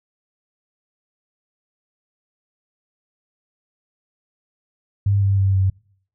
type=tone with pitch steps; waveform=sine; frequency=100 / 98.45 / 96.93 / 95.43 Hz; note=G2 / G2 / G2 / G2; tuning=+35 / +8 / -19 / -46 cents; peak=-14 dBFS; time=5.06-5.7 s; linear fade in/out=5 ms; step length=160 ms; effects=noise-tail reverb RT60 0.6 s tail -26 dB re dry